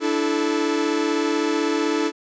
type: chord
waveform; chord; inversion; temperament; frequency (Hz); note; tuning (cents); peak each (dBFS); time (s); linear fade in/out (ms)
45% pulse; D suspended second; none; equal with one note detuned; 293.7 / 329.6 / 435.2; D4 / E4 / A4; 0 / 0 / -19; -24; 0-2.12; 50
effects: resampled to 16000 Hz